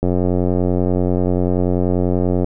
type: click train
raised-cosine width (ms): 2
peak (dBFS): -5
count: 219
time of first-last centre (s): 0.03-2.444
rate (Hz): 90.3
effects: none